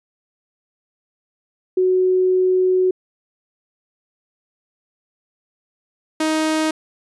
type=tone pair in turn; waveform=sine / sawtooth; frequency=370 / 313.7 Hz; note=F#4 / D#4; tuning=0 / +14 cents; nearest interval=minor third; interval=286 cents; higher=first; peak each=-13 dBFS; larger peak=neither; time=1.77-2.91 / 6.2-6.71 s; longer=first; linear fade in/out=5 ms; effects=resampled to 24000 Hz